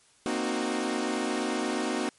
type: chord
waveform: sawtooth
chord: C half-diminished seventh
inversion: third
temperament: equal with one note detuned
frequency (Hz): 233.1 / 261.6 / 307.2 / 370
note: Bb3 / C4 / Eb4 / Gb4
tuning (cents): 0 / 0 / -22 / 0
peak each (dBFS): -29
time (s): 0.26-2.09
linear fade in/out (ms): 0
effects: white hiss -61 dBFS RMS until 2.18 s + MP3 48 kbps